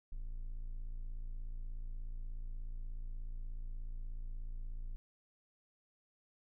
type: tone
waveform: triangle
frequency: 28.32 Hz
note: A#0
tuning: 49 cents flat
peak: -37 dBFS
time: 0.12-4.96 s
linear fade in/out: 0 ms
effects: none